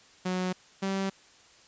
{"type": "tone pair in turn", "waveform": "sawtooth", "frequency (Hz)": [183.6, 193.68], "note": ["F#3", "G3"], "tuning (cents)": [-13, -21], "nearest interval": "minor second", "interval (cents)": 92, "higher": "second", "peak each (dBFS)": -24, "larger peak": "neither", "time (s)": [[0.25, 0.53], [0.82, 1.1]], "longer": "neither", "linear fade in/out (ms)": 10, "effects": ["white hiss -57 dBFS RMS until 1.67 s", "resampled to 16000 Hz"]}